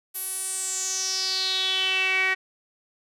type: tone with band-pass filter sweep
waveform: sawtooth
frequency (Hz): 378.2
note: F#4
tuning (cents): +38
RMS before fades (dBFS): -26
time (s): 0.14-2.35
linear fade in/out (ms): 20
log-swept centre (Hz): 12000 to 2000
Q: 6.4
effects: none